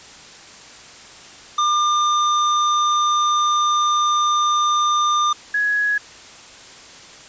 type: tone pair in turn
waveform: square / sine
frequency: 1200 / 1673.7 Hz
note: D6 / G#6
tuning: +37 / +13 cents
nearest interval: tritone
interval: 576 cents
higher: second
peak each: -16 dBFS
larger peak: neither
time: 1.58-5.33 / 5.54-5.98 s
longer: first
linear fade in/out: 5 ms
effects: white hiss -41 dBFS RMS until 7.28 s + resampled to 16000 Hz